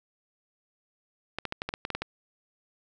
clicks, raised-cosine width 0.3 ms, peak -15 dBFS, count 10, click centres 1.386 / 1.453 / 1.524 / 1.619 / 1.69 / 1.739 / 1.851 / 1.903 / 1.95 / 2.02 s, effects none

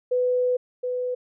sine tone pair in turn, 498.6 / 498.6 Hz, B4 / B4, +16 / +16 cents, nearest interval unison, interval 0 cents, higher neither, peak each -19 / -24 dBFS, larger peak first, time 0.11-0.57 / 0.83-1.15 s, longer first, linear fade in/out 10 ms, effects none

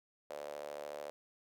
sawtooth tone with high-pass filter, 73.6 Hz, D2, 4 cents sharp, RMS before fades -45 dBFS, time 0.3-1.1 s, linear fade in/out 0 ms, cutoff 560 Hz, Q 6.1, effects none

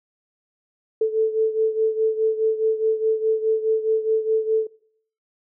sine beating tone pair, 439.1 / 443.9 Hz, A4 / A4, -4 / +15 cents, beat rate 4.8 Hz, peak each -19 / -23 dBFS, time 1.01-4.67 s, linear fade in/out 5 ms, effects noise-tail reverb RT60 0.6 s tail -21 dB re dry

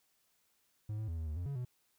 triangle tone with pitch steps, 106.5 / 109.1 / 82.4 / 80.1 / 76 / 88 / 140 / 124.1 Hz, G#2 / A2 / E2 / E2 / D#2 / F2 / C#3 / B2, +44 / -14 / 0 / -49 / -40 / +14 / +18 / +9 cents, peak -34 dBFS, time 0.89-1.65 s, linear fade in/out 5 ms, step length 95 ms, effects white hiss -75 dBFS RMS until 1.98 s

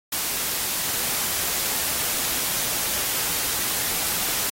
white noise, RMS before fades -25 dBFS, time 0.12-4.5 s, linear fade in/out 5 ms, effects AAC 48 kbps

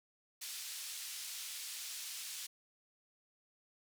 pink band-pass noise, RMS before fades -45 dBFS, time 0.41-2.47 s, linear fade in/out 10 ms, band 3600 to 13000 Hz, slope 12 dB/octave, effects none

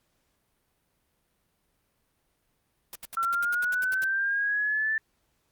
white noise bursts, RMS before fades -39 dBFS, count 12, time 2.93-4.042 s, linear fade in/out 0 ms, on 23 ms, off 76 ms
sine linear sweep, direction up, 1343 to 1771 Hz, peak -24 dBFS, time 3.17-4.98 s, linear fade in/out 2 ms
effects pink hiss -73 dBFS RMS until 5.51 s + Opus 48 kbps

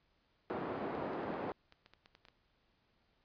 pink band-pass noise, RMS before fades -40 dBFS, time 0.5-1.52 s, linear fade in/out 0 ms, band 240 to 1000 Hz, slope 12 dB/octave
clicks, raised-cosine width 0.2 ms, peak -39 dBFS, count 12, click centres 0.951 / 1.134 / 1.234 / 1.34 / 1.494 / 1.724 / 1.861 / 1.936 / 2.059 / 2.151 / 2.252 / 2.285 s
effects pink hiss -75 dBFS RMS until 3.24 s + resampled to 11025 Hz

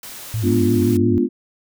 white noise, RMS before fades -35 dBFS, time 0.03-0.97 s, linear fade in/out 2 ms
sine tone with vibrato, 103.83 Hz, G#2, in tune, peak -19 dBFS, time 0.34-1.18 s, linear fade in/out 0 ms, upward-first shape sine, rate 5.8 Hz, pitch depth 140 cents each way
sine chord, G# diminished seventh, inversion none, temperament equal with one note detuned, 209.8 / 246.9 / 293.7 / 349.2 Hz, G#3 / B3 / D4 / F4, +18 / 0 / 0 / 0 cents, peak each -23 / -18 / -22 / -19 dBFS, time 0.42-1.29 s, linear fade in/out 50 ms
effects none

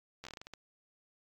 slowing click train, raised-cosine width 0.2 ms, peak -28 dBFS, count 10, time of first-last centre 0.24-0.537 s, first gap 12 ms, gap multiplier 1.24, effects AAC 64 kbps

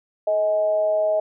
sine tone with amplitude modulation, 632 Hz, D#5, 27 cents sharp, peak -15 dBFS, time 0.27-1.2 s, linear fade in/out 5 ms, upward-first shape sine, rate 200 Hz, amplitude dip 50%, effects none

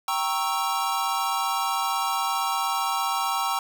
square chord, G diminished seventh, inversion none, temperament equal with one note detuned, 784 / 932.3 / 1101.1 / 1318.5 Hz, G5 / Bb5 / Db6 / Fb6, 0 / 0 / -12 / 0 cents, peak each -30 dBFS, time 0.08-3.59 s, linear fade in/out 2 ms, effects none

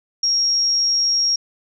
sine tone, 5588 Hz, F8, in tune, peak -15 dBFS, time 0.23-1.36 s, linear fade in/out 5 ms, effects none

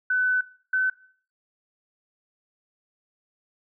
sine tone pair in turn, 1505 / 1519 Hz, F#6 / F#6, +29 / +45 cents, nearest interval unison, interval 16 cents, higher second, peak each -20 dBFS, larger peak neither, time 0.1-0.41 / 0.73-0.9 s, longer first, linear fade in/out 5 ms, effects noise-tail reverb RT60 0.5 s tail -19 dB re dry

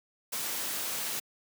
white noise, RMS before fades -34 dBFS, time 0.32-1.2 s, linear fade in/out 10 ms, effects high-pass 150 Hz 12 dB/octave

